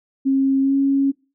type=tone with pitch glide; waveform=sine; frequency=269.8 to 274.8 Hz; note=C#4 to C#4; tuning=-47 to -15 cents; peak=-14 dBFS; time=0.25-1.12 s; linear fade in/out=20 ms; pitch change=+32 cents; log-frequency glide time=0.61-0.75 s; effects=noise-tail reverb RT60 0.3 s tail -21 dB re dry